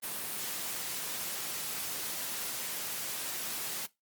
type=high-pass noise; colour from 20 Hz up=white; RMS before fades=-37 dBFS; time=0.02-3.87 s; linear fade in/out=20 ms; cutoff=110 Hz; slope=24 dB/octave; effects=noise-tail reverb RT60 0.2 s tail -20 dB re dry + Opus 32 kbps